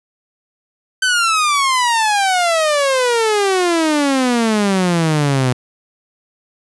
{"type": "exponential sweep", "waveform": "sawtooth", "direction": "down", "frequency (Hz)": [1546, 123.47], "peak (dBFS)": -9, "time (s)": [1.02, 5.53], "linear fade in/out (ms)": 5, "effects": ["resampled to 24000 Hz", "8-bit"]}